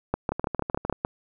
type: two click trains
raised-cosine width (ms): 1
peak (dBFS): -14 / -9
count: 9 / 7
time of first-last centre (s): 0.32-0.926 / 0.14-1.049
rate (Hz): 13.2 / 6.6
effects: none